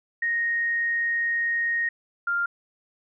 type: tone pair in turn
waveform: sine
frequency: 1864.7 / 1396.9 Hz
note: A#6 / F6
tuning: 0 / 0 cents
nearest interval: perfect fourth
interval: 500 cents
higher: first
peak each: -22 dBFS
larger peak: neither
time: 0.22-1.89 / 2.27-2.46 s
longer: first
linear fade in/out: 5 ms
effects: none